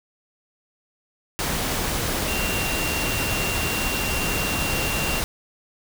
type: tone in noise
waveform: sine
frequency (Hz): 2759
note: F7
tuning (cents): -22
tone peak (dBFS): -28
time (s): 2.28-5.2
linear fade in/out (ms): 0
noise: pink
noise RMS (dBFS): -25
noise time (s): 1.39-5.24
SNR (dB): -6
effects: none